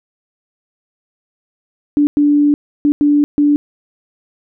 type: tone bursts at uneven times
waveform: sine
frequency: 291.9 Hz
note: D4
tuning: 10 cents flat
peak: -8 dBFS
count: 5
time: 1.97-2.07 / 2.17-2.54 / 2.85-2.92 / 3.01-3.24 / 3.38-3.56 s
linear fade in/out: 0 ms
effects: none